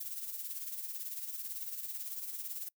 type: noise with tremolo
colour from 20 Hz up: violet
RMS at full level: -39 dBFS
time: 0-2.69 s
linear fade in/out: 10 ms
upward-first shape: sine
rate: 18 Hz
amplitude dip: 55%
effects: noise-tail reverb RT60 0.1 s tail -25 dB re dry